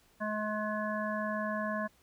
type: harmonic tone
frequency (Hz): 212.8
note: G#3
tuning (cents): +42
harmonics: 1 / 3 / 5 / 7 / 8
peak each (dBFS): -36 / -36 / -38 / -45 / -39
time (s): 0.2-1.88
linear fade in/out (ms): 20
effects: pink hiss -66 dBFS RMS until 2.02 s